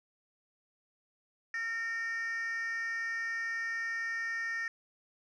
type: tone with frequency modulation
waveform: sine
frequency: 1831 Hz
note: A#6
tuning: 32 cents flat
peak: -30 dBFS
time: 1.54-4.68 s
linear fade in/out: 2 ms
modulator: 471 Hz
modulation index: 0.44
effects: tanh soft clip ceiling -32 dBFS